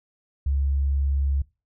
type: tone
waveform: sine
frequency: 69.3 Hz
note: C#2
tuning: in tune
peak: -20 dBFS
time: 0.46-1.42 s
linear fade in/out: 5 ms
effects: noise-tail reverb RT60 0.3 s tail -23 dB re dry